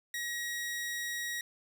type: tone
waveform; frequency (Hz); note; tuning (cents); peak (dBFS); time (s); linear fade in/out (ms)
sawtooth; 1900; A#6; +33; -31; 0.14-1.41; 2
effects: none